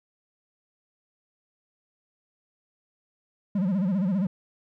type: tone with vibrato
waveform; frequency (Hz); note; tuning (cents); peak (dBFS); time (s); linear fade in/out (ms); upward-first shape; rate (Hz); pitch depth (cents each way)
triangle; 189.9; F#3; +45; -20; 3.55-4.27; 5; sine; 15; 160
effects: none